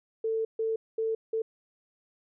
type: tone bursts at uneven times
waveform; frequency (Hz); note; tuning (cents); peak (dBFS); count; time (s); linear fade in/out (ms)
sine; 445.9; A4; +23; -26; 4; 0.24-0.45 / 0.59-0.76 / 0.98-1.15 / 1.33-1.42; 5
effects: none